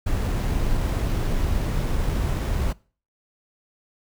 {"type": "noise with sample-and-hold", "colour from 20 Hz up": "brown", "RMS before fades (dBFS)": -23, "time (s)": [0.06, 2.73], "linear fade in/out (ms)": 10, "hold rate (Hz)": 8820, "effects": ["noise-tail reverb RT60 0.4 s tail -23 dB re dry"]}